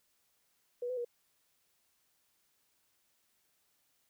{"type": "tone with pitch steps", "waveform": "sine", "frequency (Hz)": [487.2, 505, 479.1], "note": ["B4", "B4", "A#4"], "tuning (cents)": [-24, 39, 47], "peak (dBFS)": -34, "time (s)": [0.82, 1.048], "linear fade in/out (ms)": 5, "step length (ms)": 76, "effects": ["white hiss -75 dBFS RMS until 4.09 s"]}